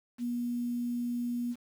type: tone with quantisation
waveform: sine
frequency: 240.8 Hz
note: B3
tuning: 44 cents flat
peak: -30 dBFS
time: 0.18-1.56 s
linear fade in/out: 50 ms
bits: 9
effects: none